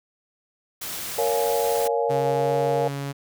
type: noise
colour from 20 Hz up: white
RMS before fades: -32 dBFS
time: 0.81-1.88 s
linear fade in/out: 10 ms
type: chord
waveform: sine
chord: Bb minor seventh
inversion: none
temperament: just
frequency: 466.2 / 559.4 / 699.2 / 839.1 Hz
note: Bb4 / Db5 / F5 / Ab5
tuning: 0 / +16 / +2 / +18 cents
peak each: -23 / -26 / -28 / -28 dBFS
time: 1.18-2.88 s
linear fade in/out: 5 ms
type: tone with pitch glide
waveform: sawtooth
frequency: 138.1 to 140.03 Hz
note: C#3 to C#3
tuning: -6 to +18 cents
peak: -24 dBFS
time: 2.09-3.13 s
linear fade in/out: 20 ms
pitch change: +24 cents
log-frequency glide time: 2.35-2.53 s
effects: none